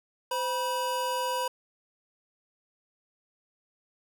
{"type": "tone pair together", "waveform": "square", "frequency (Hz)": [515.6, 972], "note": ["C5", "B5"], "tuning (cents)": [-26, -28], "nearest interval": "major seventh", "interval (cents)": 1098, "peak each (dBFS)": [-33, -30], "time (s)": [0.31, 1.48], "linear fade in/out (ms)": 5, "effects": []}